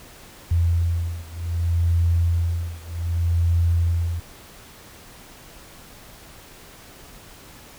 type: beating tone pair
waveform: sine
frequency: 84.7 / 85.35 Hz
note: E2 / F2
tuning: +48 / -39 cents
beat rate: 0.65 Hz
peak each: -21 / -22 dBFS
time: 0.51-4.2 s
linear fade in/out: 5 ms
effects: pink hiss -45 dBFS RMS until 7.78 s